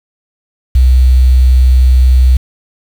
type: tone with quantisation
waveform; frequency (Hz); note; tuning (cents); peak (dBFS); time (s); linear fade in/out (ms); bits
sine; 63.6; C2; -48; -3; 0.75-2.37; 5; 5
effects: none